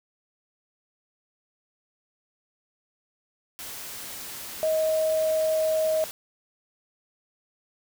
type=tone in noise; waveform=sine; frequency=631 Hz; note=D#5; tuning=24 cents sharp; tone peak=-21 dBFS; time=4.63-6.04 s; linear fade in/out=0 ms; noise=white; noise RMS=-38 dBFS; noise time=3.59-6.11 s; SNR=+14 dB; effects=none

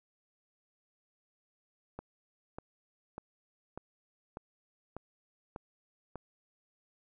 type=click train; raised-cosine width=1 ms; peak=-27 dBFS; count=8; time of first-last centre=1.99-6.157 s; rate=1.68 Hz; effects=none

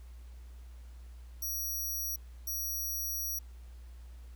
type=tone bursts at uneven times; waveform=10% pulse; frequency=5760 Hz; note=F#8; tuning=47 cents flat; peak=-28 dBFS; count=2; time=1.42-2.16 / 2.47-3.39 s; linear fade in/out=5 ms; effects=added 60 Hz sine -46 dBFS peak until 4.35 s + pink hiss -65 dBFS RMS until 4.35 s

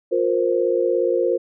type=chord; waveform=sine; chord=F suspended fourth; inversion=none; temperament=equal with one note detuned; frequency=355.5 / 466.2 / 523.3 Hz; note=F4 / Bb4 / C5; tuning=+31 / 0 / 0 cents; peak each=-21 dBFS; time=0.11-1.38 s; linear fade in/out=20 ms; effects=none

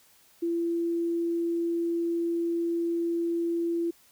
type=tone; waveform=sine; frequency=338.3 Hz; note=E4; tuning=45 cents sharp; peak=-25 dBFS; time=0.42-3.91 s; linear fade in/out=10 ms; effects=white hiss -60 dBFS RMS until 4.11 s

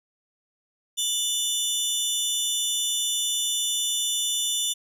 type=tone pair together; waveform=20% pulse; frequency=2960 / 3531 Hz; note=F#7 / A7; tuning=0 / +5 cents; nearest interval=minor third; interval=305 cents; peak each=-24 / -19 dBFS; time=0.97-4.74 s; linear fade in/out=20 ms; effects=none

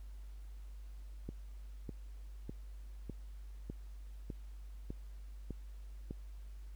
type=click train; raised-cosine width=3 ms; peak=-29 dBFS; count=9; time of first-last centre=1.29-6.109 s; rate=1.66 Hz; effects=added 50 Hz sine -46 dBFS peak until 6.75 s + pink hiss -69 dBFS RMS until 6.75 s

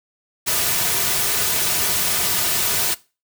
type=noise with comb filter; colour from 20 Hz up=white; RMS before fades=-20 dBFS; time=0.46-2.95 s; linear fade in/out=20 ms; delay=3.7 ms; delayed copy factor=-0.5; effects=noise-tail reverb RT60 0.3 s tail -20 dB re dry

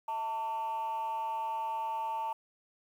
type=tone with frequency modulation; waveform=sine; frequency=895 Hz; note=A5; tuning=29 cents sharp; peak=-30 dBFS; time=0.08-2.33 s; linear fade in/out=5 ms; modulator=249 Hz; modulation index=0.4; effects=tanh soft clip ceiling -30 dBFS + 10-bit

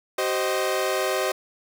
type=chord; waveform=sawtooth; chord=C minor; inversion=second; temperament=equal with one note detuned; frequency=381.9 / 523.3 / 622.3 Hz; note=G4 / C5 / Eb5; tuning=-45 / 0 / 0 cents; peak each=-23 dBFS; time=0.18-1.32 s; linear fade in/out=5 ms; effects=none

